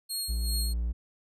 20% pulse tone with tremolo, 4277 Hz, C8, 37 cents sharp, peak -24 dBFS, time 0.09-0.74 s, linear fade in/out 20 ms, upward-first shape sine, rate 2.6 Hz, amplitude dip 70%
triangle tone, 58.27 Hz, A#1, in tune, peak -25 dBFS, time 0.28-0.93 s, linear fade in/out 20 ms
effects resampled to 32000 Hz

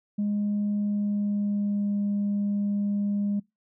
sine tone with pitch glide, 206.2 to 203.4 Hz, G#3 to G#3, -12 to -36 cents, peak -22 dBFS, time 0.18-3.4 s, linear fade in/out 10 ms, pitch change -24 cents, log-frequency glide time 0.76-1.97 s, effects noise-tail reverb RT60 0.2 s tail -25 dB re dry + tanh soft clip ceiling -21 dBFS

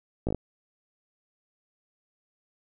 slowing click train, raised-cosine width 2 ms, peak -15 dBFS, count 5, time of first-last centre 0.27-0.347 s, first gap 17 ms, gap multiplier 1.08, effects none

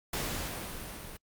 pink noise with level ramp, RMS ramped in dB -33 to -45 dBFS, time 0.13-1.17 s, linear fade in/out 5 ms, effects Opus 48 kbps

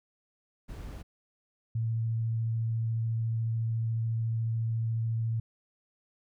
brown noise, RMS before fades -41 dBFS, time 0.68-1.03 s, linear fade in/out 20 ms
sine tone with vibrato, 113.5 Hz, A#2, 46 cents flat, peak -27 dBFS, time 1.75-5.4 s, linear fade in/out 5 ms, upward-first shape sine, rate 14 Hz, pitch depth 11 cents each way
effects none

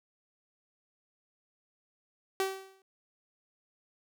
sawtooth tone with exponential decay, 384.2 Hz, G4, 35 cents flat, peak -22 dBFS, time 2.4-2.82 s, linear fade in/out 1 ms, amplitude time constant 90 ms, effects none

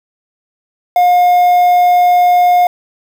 triangle tone with quantisation, 714 Hz, F5, 38 cents sharp, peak -4 dBFS, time 0.96-2.67 s, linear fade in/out 2 ms, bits 5, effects none

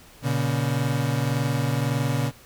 35% pulse tone pair together, 119.6 / 141.37 Hz, A#2 / C#3, +45 / +34 cents, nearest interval minor third, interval 289 cents, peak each -23 dBFS, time 0.22-2.32 s, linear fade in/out 50 ms, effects pink hiss -50 dBFS RMS until 2.45 s

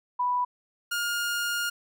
sine / sawtooth tone pair in turn, 987 / 1418.2 Hz, B5 / F6, -1 / +26 cents, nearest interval tritone, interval 627 cents, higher second, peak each -23 dBFS, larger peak neither, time 0.19-0.45 / 0.91-1.7 s, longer second, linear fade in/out 10 ms, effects none

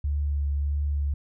sine tone with vibrato, 71.9 Hz, D2, 36 cents flat, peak -23 dBFS, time 0.04-1.14 s, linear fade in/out 5 ms, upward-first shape triangle, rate 1.6 Hz, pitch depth 21 cents each way, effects none

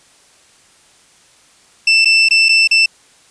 30% pulse tone with dropouts, 2664 Hz, E7, 18 cents sharp, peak -5 dBFS, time 1.87-2.86 s, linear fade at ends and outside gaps 5 ms, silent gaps 2.048-2.055 / 2.288-2.308 / 2.486-2.491 / 2.675-2.711 s, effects white hiss -49 dBFS RMS until 3.3 s + resampled to 22050 Hz

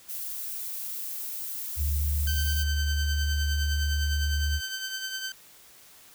violet noise, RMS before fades -35 dBFS, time 0.08-2.64 s, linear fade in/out 20 ms
sine tone, 73.2 Hz, D2, 5 cents flat, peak -24 dBFS, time 1.76-4.61 s, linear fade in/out 50 ms
15% pulse tone with tremolo, 1544 Hz, G6, 27 cents flat, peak -23 dBFS, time 2.27-5.32 s, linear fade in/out 2 ms, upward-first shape triangle, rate 9.8 Hz, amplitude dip 55%
effects white hiss -53 dBFS RMS until 6.14 s

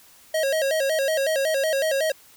square tone with vibrato, 587.3 Hz, D5, in tune, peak -21 dBFS, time 0.34-2.12 s, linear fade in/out 5 ms, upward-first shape square, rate 5.4 Hz, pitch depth 130 cents each way, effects white hiss -52 dBFS RMS until 2.36 s

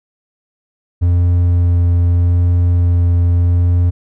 triangle tone with vibrato, 87.31 Hz, F2, in tune, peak -7 dBFS, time 1.01-3.91 s, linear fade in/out 20 ms, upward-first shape sine, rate 0.81 Hz, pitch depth 9 cents each way, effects none

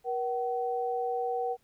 sine tone pair together, 477.8 / 758.5 Hz, A#4 / F#5, +43 / +43 cents, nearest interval minor sixth, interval 800 cents, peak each -31 / -31 dBFS, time 0.04-1.57 s, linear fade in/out 50 ms, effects pink hiss -70 dBFS RMS until 1.63 s

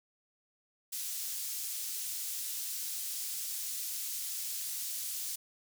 pink high-pass noise, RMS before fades -38 dBFS, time 0.92-5.36 s, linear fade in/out 10 ms, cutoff 6300 Hz, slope 12 dB/octave, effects none

